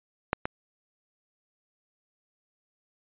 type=clicks; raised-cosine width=0.5 ms; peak=-8 / -13 dBFS; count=2; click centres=0.331 / 0.455 s; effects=resampled to 8000 Hz